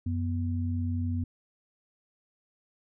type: tone pair together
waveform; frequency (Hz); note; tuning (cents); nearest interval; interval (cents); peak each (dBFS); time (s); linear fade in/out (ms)
sine; 91.6 / 244.5; F#2 / B3; -17 / -17; octave + perfect fourth; 1700; -28 / -33; 0.06-1.24; 5
effects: none